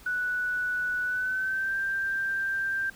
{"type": "tone with pitch glide", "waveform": "sine", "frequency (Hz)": [1480, 1577.1], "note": ["F#6", "G6"], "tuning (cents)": [0, 10], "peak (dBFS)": -26, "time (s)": [0.06, 2.9], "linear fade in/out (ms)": 5, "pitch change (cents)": 110, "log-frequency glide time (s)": [1.04, 1.76], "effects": ["pink hiss -52 dBFS RMS until 2.95 s"]}